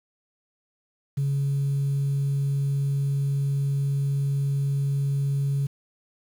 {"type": "tone", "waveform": "sine", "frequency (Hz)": 139.4, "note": "C#3", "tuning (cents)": 10, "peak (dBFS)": -20, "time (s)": [1.17, 5.67], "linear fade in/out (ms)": 10, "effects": ["tanh soft clip ceiling -19 dBFS", "8-bit"]}